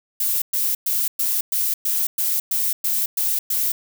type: noise bursts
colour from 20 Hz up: violet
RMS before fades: -21 dBFS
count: 11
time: 0.2-3.72 s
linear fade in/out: 5 ms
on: 220 ms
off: 110 ms
effects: none